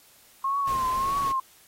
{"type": "tone with vibrato", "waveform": "sine", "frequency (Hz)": 1074, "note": "C6", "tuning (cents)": 45, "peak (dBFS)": -23, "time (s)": [0.44, 1.4], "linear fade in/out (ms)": 5, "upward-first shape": "triangle", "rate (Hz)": 1.7, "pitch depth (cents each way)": 86}
{"type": "noise", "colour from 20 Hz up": "pink", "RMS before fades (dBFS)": -39, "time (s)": [0.67, 1.32], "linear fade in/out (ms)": 5}
{"effects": ["white hiss -56 dBFS RMS until 1.67 s", "AAC 48 kbps"]}